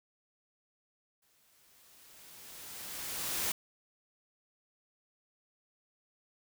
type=noise with exponential growth; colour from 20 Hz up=white; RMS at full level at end=-32 dBFS; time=1.22-3.52 s; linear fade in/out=5 ms; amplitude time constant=500 ms; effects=none